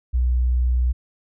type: tone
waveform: sine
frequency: 61.74 Hz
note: B1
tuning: in tune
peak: -16 dBFS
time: 0.13-0.93 s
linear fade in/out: 20 ms
effects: none